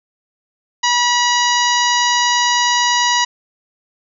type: harmonic tone with a mistuned harmonic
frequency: 969 Hz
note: B5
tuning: 33 cents flat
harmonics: 1 / 2 / 3 / 4 / 5 / 6 / 7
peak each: -16 / -19 / -21 / -22 / -23 / -24 / -24 dBFS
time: 0.83-3.25 s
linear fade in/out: 10 ms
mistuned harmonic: 7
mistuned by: -24 cents
effects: none